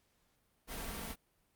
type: noise with comb filter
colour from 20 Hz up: pink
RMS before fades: -42 dBFS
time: 0.67-1.16 s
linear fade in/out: 50 ms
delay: 4.4 ms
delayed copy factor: +0.5
effects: pink hiss -75 dBFS RMS until 1.55 s + Opus 48 kbps